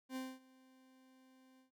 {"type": "tone with ADSR envelope", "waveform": "40% pulse", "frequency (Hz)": 260.3, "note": "C4", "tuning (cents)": -9, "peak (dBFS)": -39, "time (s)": [0.09, 1.71], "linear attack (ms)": 70, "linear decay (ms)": 230, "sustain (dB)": -24, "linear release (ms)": 120, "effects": []}